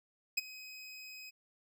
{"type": "tone with ADSR envelope", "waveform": "25% pulse", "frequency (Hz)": 2524, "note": "D#7", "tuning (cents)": 24, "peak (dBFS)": -23, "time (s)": [0.37, 1.31], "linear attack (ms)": 10, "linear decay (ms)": 21, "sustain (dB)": -20, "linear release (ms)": 22, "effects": []}